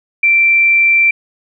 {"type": "tone", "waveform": "sine", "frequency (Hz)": 2349, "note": "D7", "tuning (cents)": 0, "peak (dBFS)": -7, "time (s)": [0.23, 1.11], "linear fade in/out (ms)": 5, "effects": []}